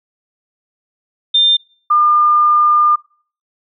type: tone pair in turn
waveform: sine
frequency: 3600 / 1204.8 Hz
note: A7 / D6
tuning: +39 / +44 cents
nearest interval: octave + perfect fifth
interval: 1895 cents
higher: first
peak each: -8 dBFS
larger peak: neither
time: 1.34-1.57 / 1.9-2.96 s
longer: second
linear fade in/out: 10 ms
effects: noise-tail reverb RT60 0.5 s tail -26 dB re dry